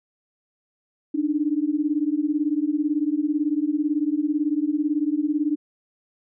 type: beating tone pair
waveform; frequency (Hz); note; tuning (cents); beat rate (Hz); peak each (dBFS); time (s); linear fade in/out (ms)
sine; 290.1 / 308.1; D4 / D#4; -21 / -17; 18; -23; 1.14-5.56; 10
effects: none